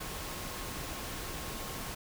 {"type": "tone in noise", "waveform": "sine", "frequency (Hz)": 1081, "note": "C#6", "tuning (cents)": -44, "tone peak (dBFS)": -51, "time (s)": [0, 1.95], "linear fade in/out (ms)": 10, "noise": "pink", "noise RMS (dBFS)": -40, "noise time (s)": [0, 1.95], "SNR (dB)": -14, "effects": []}